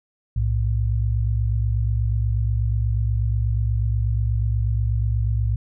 sine tone pair together, 61.74 / 110 Hz, B1 / A2, 0 / 0 cents, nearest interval minor seventh, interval 1000 cents, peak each -21 dBFS, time 0.36-5.56 s, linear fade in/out 5 ms, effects none

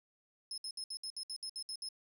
35% pulse tone bursts, 5180 Hz, E8, 31 cents flat, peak -37 dBFS, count 11, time 0.51-1.888 s, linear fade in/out 2 ms, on 68 ms, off 63 ms, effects none

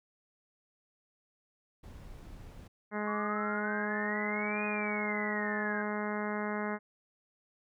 brown noise, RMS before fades -48 dBFS, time 1.83-2.68 s, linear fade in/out 10 ms
harmonic tone, 209.6 Hz, G#3, 16 cents sharp, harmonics 1 / 2 / 3 / 4 / 5 / 6 / 7 / 8 / 9 / 10, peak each -36 / -39 / -41 / -42 / -43 / -44 / -44 / -45 / -46 / -46 dBFS, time 2.91-6.79 s, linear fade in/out 50 ms
sine exponential two-way sweep, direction up then down, 1108.7 to 2489 to 1595 Hz, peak -36 dBFS, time 3.07-5.82 s, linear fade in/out 5 ms, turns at 4.65 s
effects none

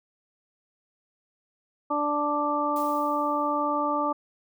harmonic tone, 293.7 Hz, D4, in tune, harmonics 1 / 2 / 3 / 4, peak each -30 / -30 / -29 / -27 dBFS, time 1.9-4.13 s, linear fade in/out 10 ms
blue noise with exponential decay, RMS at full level -42 dBFS, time 2.76-3.82 s, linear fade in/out 1 ms, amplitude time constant 230 ms
effects none

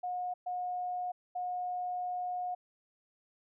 sine tone bursts at uneven times, 722 Hz, F#5, 43 cents flat, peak -33 dBFS, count 3, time 0.03-0.34 / 0.46-1.12 / 1.35-2.55 s, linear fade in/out 10 ms, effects none

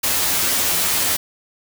white noise with comb filter, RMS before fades -19 dBFS, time 0.03-1.17 s, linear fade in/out 10 ms, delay 11 ms, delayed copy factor +0.9, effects none

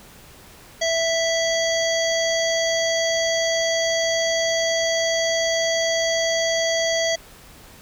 harmonic tone, 659.3 Hz, E5, in tune, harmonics 1 / 3 / 5 / 7 / 9 / 10, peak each -21 / -26 / -28 / -29 / -31 / -31 dBFS, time 0.81-7.16 s, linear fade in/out 10 ms, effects pink hiss -46 dBFS RMS until 7.81 s

